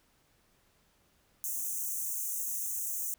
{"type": "high-pass noise", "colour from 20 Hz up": "white", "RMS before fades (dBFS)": -35, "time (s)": [1.44, 3.14], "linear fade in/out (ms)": 0, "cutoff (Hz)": 6000, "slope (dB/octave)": 96, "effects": ["pink hiss -69 dBFS RMS until 3.18 s"]}